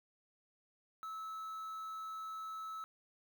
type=tone with quantisation; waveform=triangle; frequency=1300 Hz; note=E6; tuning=24 cents flat; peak=-40 dBFS; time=1.03-2.84 s; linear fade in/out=0 ms; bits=10; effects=none